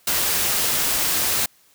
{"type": "noise", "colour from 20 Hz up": "white", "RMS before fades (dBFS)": -21, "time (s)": [0.07, 1.46], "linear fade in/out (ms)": 5, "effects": ["white hiss -57 dBFS RMS until 1.74 s"]}